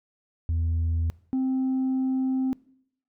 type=tone pair in turn; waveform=sine; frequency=82.41 / 261.6 Hz; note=E2 / C4; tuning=0 / 0 cents; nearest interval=octave + minor sixth; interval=2000 cents; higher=second; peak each=-20 dBFS; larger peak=neither; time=0.49-1.1 / 1.33-2.53 s; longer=second; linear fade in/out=0 ms; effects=noise-tail reverb RT60 0.7 s tail -24 dB re dry + tanh soft clip ceiling -21 dBFS